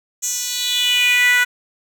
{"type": "tone with high-pass filter sweep", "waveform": "10% pulse", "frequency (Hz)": 492, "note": "B4", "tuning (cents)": -7, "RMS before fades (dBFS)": -17, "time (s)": [0.22, 1.45], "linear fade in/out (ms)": 20, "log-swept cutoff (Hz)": [6500, 1600], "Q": 4.5, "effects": []}